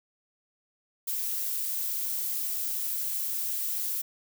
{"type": "noise", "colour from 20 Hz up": "violet", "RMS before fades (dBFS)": -31, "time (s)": [1.07, 4.02], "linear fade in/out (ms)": 10, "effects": []}